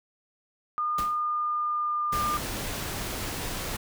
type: tone with pitch glide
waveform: sine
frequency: 1216 to 1202.7 Hz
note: D#6 to D6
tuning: -40 to +41 cents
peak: -25 dBFS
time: 0.78-2.37 s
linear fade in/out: 0 ms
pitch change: -19 cents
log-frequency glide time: 1.12-2.14 s
type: noise with exponential decay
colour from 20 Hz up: pink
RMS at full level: -32 dBFS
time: 0.98-1.23 s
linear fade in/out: 5 ms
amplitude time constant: 54 ms
type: noise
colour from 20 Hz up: pink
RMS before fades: -33 dBFS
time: 2.12-3.77 s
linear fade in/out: 10 ms
effects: none